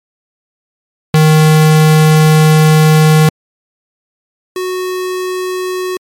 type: tone pair in turn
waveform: square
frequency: 155.56 / 368.2 Hz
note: D#3 / F#4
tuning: 0 / -8 cents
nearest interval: octave + minor third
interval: 1492 cents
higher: second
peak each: -5 / -16 dBFS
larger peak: first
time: 1.14-3.29 / 4.56-5.97 s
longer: first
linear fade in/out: 2 ms
effects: MP3 64 kbps